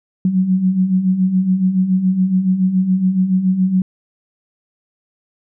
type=beating tone pair; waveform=sine; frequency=181.2 / 188.3 Hz; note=F#3 / F#3; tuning=-36 / +31 cents; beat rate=7.1 Hz; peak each=-20 / -13 dBFS; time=0.25-3.82 s; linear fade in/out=2 ms; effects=none